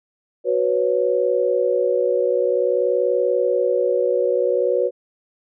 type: chord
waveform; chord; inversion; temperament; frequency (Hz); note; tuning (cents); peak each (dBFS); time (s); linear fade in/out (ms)
sine; F# suspended fourth; none; equal; 370 / 493.9 / 554.4; F#4 / B4 / C#5; 0 / 0 / 0; -22 / -19 / -21; 0.44-4.91; 50
effects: none